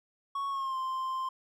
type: tone with pitch glide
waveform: triangle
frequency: 1108.7 to 1046.5 Hz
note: C#6 to C6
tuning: 0 to 0 cents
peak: -29 dBFS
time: 0.35-1.29 s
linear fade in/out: 5 ms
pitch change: -100 cents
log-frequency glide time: 0.49-0.77 s
effects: none